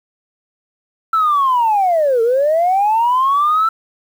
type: linear two-way sweep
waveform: sine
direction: down then up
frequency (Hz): 1339 to 445 to 1339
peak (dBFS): -10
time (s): 1.13-3.69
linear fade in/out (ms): 5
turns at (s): 2.22
effects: tanh soft clip ceiling -7 dBFS + 7-bit